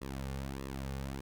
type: tone with flanger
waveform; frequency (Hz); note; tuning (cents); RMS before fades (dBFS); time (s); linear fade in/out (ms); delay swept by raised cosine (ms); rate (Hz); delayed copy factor
sawtooth; 67.4; C#2; -48; -40; 0.01-1.21; 10; 1.3 to 3.1; 1.6; -0.8
effects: none